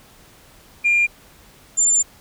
sine tone pair in turn, 2400 / 7192 Hz, D7 / A8, +37 / +37 cents, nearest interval octave + perfect fifth, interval 1900 cents, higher second, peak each -12 dBFS, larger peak neither, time 0.84-1.07 / 1.77-2.03 s, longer second, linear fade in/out 20 ms, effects tanh soft clip ceiling -10 dBFS + pink hiss -49 dBFS RMS until 2.2 s

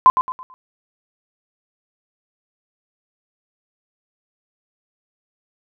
sine tone with echo, 1027 Hz, C6, 33 cents flat, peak -5 dBFS, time 0.06-0.1 s, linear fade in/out 0 ms, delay 110 ms, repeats 4, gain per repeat -9 dB, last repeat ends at 0.54 s, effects none

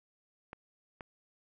clicks, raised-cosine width 0.5 ms, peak -28 dBFS, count 2, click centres 0.531 / 1.008 s, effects none

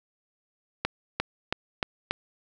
accelerating click train, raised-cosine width 0.3 ms, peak -9 dBFS, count 5, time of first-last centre 0.85-2.11 s, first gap 350 ms, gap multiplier 0.93, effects none

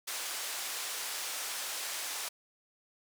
white band-pass noise, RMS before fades -38 dBFS, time 0.07-2.29 s, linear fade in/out 10 ms, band 580 to 9900 Hz, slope 12 dB/octave, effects none

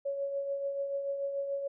sine tone with tremolo, 557 Hz, C#5, 8 cents sharp, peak -29 dBFS, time 0.05-1.68 s, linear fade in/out 10 ms, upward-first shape triangle, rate 6.9 Hz, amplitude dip 50%, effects none

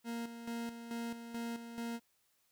40% pulse tone with tremolo, 233.1 Hz, A#3, in tune, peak -37 dBFS, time 0.04-2 s, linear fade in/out 50 ms, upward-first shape square, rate 2.3 Hz, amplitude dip 60%, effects white hiss -75 dBFS RMS until 2.51 s

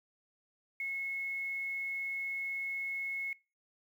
sine tone with quantisation, 2182 Hz, C#7, 28 cents flat, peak -34 dBFS, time 0.8-3.33 s, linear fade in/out 2 ms, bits 10, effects noise-tail reverb RT60 0.3 s tail -23 dB re dry

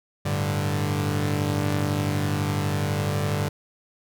sawtooth chord, G suspended second, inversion none, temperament equal, 98 / 110 / 146.83 Hz, G2 / A2 / D3, 0 / 0 / 0 cents, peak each -22 / -28 / -22 dBFS, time 0.25-3.49 s, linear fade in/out 10 ms, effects none

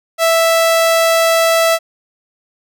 sawtooth tone, 659.3 Hz, E5, in tune, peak -6 dBFS, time 0.18-1.79 s, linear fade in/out 50 ms, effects none

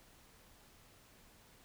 silence, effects pink hiss -63 dBFS RMS until 1.64 s

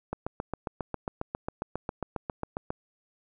click train, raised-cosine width 1 ms, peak -17 dBFS, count 20, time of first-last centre 0.13-2.705 s, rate 7.38 Hz, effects none

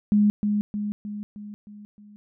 sine tone with echo, 207.7 Hz, G#3, in tune, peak -15 dBFS, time 0.12-0.3 s, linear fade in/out 0 ms, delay 310 ms, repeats 6, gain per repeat -5 dB, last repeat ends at 2.16 s, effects none

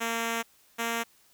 5% pulse tone pair in turn, 229.7 / 231.2 Hz, A#3 / A#3, -25 / -14 cents, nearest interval unison, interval 11 cents, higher second, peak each -17 dBFS, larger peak neither, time 0-0.43 / 0.78-1.04 s, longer first, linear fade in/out 20 ms, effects white hiss -62 dBFS RMS until 1.33 s

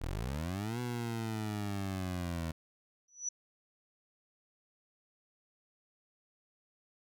20% pulse linear two-way sweep, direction up then down, 34.91 to 123.47 to 80.8 Hz, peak -30 dBFS, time 0.01-2.52 s, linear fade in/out 10 ms, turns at 0.8 s
sine tone with exponential growth, 5920 Hz, F#8, in tune, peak -30 dBFS, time 3.08-3.29 s, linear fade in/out 5 ms, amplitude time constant 44 ms
effects none

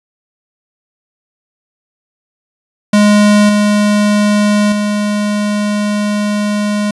square tone with level steps, 207.7 Hz, G#3, in tune, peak -6 / -9 / -13 dBFS, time 2.93-6.91 s, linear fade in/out 5 ms, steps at 3.49 / 4.72 s, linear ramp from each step 2 ms, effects resampled to 24000 Hz

